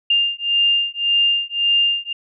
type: beating tone pair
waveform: sine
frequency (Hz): 2802 / 2803.8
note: F7 / F7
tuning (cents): +5 / +6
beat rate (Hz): 1.8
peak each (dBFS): -18 / -18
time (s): 0.1-2.13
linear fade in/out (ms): 5
effects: none